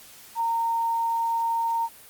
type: tone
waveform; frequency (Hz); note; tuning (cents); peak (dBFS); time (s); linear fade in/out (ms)
sine; 920; A#5; -23; -22; 0.35-1.89; 50
effects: white hiss -48 dBFS RMS until 2.09 s + Opus 48 kbps